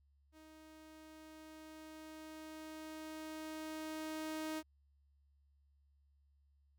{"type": "tone with level ramp", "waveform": "sawtooth", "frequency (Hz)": 313.2, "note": "D#4", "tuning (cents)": 11, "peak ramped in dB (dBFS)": [-54, -35], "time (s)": [0.32, 4.63], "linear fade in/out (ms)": 50, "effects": ["added 70 Hz sine -69 dBFS peak until 6.78 s"]}